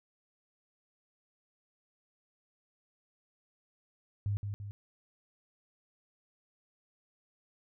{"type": "tone with echo", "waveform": "sine", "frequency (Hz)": 101.6, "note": "G#2", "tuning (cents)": -38, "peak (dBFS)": -29, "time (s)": [4.26, 4.37], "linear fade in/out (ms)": 0, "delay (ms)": 170, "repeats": 2, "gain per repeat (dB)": -5, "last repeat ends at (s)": 4.71, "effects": []}